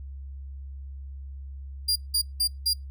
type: tone bursts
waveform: sawtooth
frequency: 4800 Hz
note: D8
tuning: 37 cents sharp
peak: -18 dBFS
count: 4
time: 1.88-2.736 s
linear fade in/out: 10 ms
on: 79 ms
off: 180 ms
effects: noise-tail reverb RT60 0.2 s tail -26 dB re dry + added 68 Hz sine -36 dBFS peak until 2.9 s